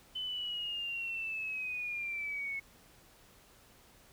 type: linear sweep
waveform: sine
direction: down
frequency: 3038 to 2189 Hz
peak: -35 dBFS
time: 0.15-2.6 s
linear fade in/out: 10 ms
effects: pink hiss -61 dBFS RMS until 4.12 s